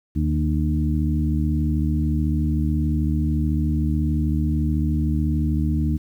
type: harmonic tone with a mistuned harmonic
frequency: 76 Hz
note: D#2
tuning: 40 cents flat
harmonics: 1 / 2 / 3 / 4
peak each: -21 / -24 / -26 / -27 dBFS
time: 0.15-5.98 s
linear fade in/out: 20 ms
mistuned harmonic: 3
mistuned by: +18 cents
effects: 9-bit